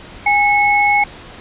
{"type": "tone pair together", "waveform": "sine", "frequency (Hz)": [821, 2192], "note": ["G#5", "C#7"], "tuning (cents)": [-20, -20], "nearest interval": "octave + perfect fourth", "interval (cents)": 1700, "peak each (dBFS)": -13, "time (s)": [0.26, 1.04], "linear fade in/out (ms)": 5, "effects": ["pink hiss -36 dBFS RMS until 1.4 s", "resampled to 8000 Hz"]}